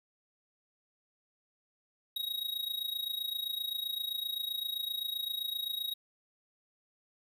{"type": "tone with amplitude modulation", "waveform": "square", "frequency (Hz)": 3795, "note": "A#7", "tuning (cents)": 30, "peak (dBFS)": -31, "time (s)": [2.16, 5.94], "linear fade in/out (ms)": 5, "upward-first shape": "sine", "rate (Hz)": 27.7, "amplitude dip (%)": 80, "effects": []}